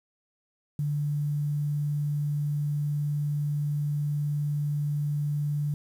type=tone with quantisation; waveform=sine; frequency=146.8 Hz; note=D3; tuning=in tune; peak=-25 dBFS; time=0.79-5.74 s; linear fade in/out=2 ms; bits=9; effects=none